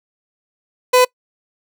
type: tone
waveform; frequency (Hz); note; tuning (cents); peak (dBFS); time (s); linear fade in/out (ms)
30% pulse; 502; B4; +28; -6; 0.93-1.05; 10
effects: noise-tail reverb RT60 0.1 s tail -24 dB re dry